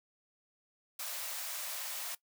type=high-pass noise; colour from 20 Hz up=white; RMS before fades=-40 dBFS; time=0.99-2.15 s; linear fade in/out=5 ms; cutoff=520 Hz; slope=96 dB/octave; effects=noise-tail reverb RT60 0.1 s tail -19 dB re dry